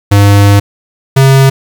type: tone pair in turn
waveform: square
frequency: 101 / 134.82 Hz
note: G#2 / C#3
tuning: -48 / -48 cents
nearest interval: perfect fourth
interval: 500 cents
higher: second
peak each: -3 dBFS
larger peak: neither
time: 0.11-0.6 / 1.16-1.5 s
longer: first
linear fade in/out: 10 ms
effects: 7-bit